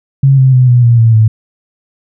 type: tone with pitch steps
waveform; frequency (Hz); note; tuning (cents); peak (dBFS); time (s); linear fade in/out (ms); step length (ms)
sine; 136.4 / 131.6 / 126.97 / 122.51 / 118.2 / 114.04 / 110.03; C#3 / C3 / B2 / B2 / A#2 / A#2 / A2; -28 / +10 / +48 / -14 / +24 / -38 / 0; -3; 0.23-1.28; 5; 150
effects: none